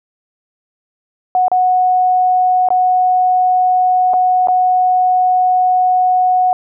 sine tone with dropouts, 735 Hz, F#5, 12 cents flat, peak -9 dBFS, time 1.35-6.53 s, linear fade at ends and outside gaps 1 ms, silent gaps 1.482-1.516 / 2.687-2.704 / 4.135-4.139 / 4.473-4.484 s, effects none

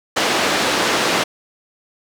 pink band-pass noise, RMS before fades -18 dBFS, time 0.16-1.24 s, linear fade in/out 10 ms, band 320 to 5500 Hz, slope 12 dB/octave, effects none

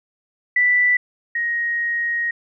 sine tone pair in turn, 1975.5 / 1878.3 Hz, B6 / A#6, 0 / +13 cents, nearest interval minor second, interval 87 cents, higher first, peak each -13 / -19 dBFS, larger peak first, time 0.56-0.97 / 1.35-2.31 s, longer second, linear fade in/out 5 ms, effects none

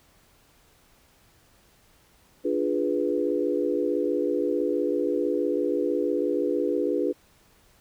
sine chord, D diminished seventh, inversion none, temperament equal, 293.7 / 349.2 / 415.3 / 493.9 Hz, D4 / F4 / Ab4 / Cb5, 0 / 0 / 0 / 0 cents, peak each -28 dBFS, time 2.44-7.13 s, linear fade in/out 20 ms, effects pink hiss -60 dBFS RMS until 7.8 s

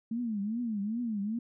sine tone with vibrato, 220 Hz, A3, in tune, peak -30 dBFS, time 0.11-1.39 s, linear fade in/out 5 ms, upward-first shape triangle, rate 2.5 Hz, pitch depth 210 cents each way, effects none

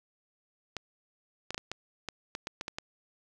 clicks, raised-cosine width 0.2 ms, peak -18 dBFS, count 11, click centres 0.767 / 1.506 / 1.545 / 1.579 / 1.716 / 2.087 / 2.351 / 2.471 / 2.611 / 2.681 / 2.785 s, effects none

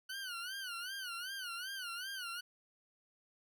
20% pulse tone with vibrato, 1480 Hz, F#6, in tune, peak -36 dBFS, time 0.09-2.41 s, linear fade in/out 10 ms, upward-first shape sine, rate 2.6 Hz, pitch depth 140 cents each way, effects none

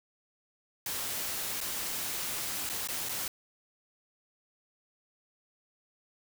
white noise with dropouts, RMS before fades -35 dBFS, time 0.86-3.28 s, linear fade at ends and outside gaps 2 ms, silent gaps 1.605-1.611 / 2.692-2.697 / 2.874-2.886 / 3.088-3.092 s, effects none

